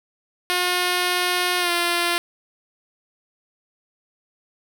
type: tone with pitch glide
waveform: 5% pulse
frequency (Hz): 358.9 to 346.3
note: F4 to F4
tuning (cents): +47 to -15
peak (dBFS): -8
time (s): 0.5-2.18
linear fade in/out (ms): 0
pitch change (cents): -62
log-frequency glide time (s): 1.59-1.71
effects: none